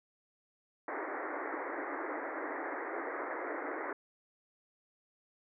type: band-pass noise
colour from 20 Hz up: pink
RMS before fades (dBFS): -39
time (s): 0.88-3.93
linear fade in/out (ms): 2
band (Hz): 280 to 2100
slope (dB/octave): 96
effects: none